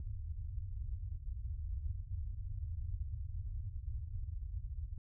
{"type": "low-pass noise", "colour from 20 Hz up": "white", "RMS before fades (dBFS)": -41, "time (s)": [0, 4.98], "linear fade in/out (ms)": 2, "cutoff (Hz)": 100, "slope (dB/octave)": 48, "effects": []}